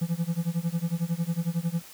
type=tone with tremolo; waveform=triangle; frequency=168.6 Hz; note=E3; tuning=39 cents sharp; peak=-20 dBFS; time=0.01-1.82 s; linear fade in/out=10 ms; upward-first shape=sine; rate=11 Hz; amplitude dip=95%; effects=white hiss -48 dBFS RMS until 1.93 s